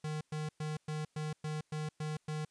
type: tone bursts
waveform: square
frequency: 153.4 Hz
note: D#3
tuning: 24 cents flat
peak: -36 dBFS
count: 9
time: 0.04-2.45 s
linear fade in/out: 5 ms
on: 170 ms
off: 110 ms
effects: white hiss -75 dBFS RMS until 2.5 s + resampled to 22050 Hz